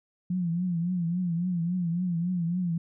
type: tone with vibrato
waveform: sine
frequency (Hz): 174.61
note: F3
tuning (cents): 0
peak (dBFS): -25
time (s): 0.3-2.78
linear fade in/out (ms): 5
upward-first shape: triangle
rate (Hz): 3.6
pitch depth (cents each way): 110
effects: none